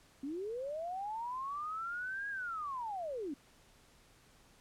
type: linear two-way sweep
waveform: sine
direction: up then down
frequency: 260.3 to 1657 to 260.3 Hz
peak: -37 dBFS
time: 0.23-3.34 s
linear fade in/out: 5 ms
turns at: 2.29 s
effects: pink hiss -64 dBFS RMS until 4.6 s + low-pass 11000 Hz 12 dB/octave